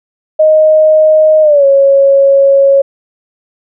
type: tone with pitch glide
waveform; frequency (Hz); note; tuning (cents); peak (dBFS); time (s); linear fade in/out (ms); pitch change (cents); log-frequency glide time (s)
sine; 622.3 to 551.2; D#5 to C#5; 0 to -10; -3; 0.39-2.82; 10; -210; 1.42-1.65
effects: none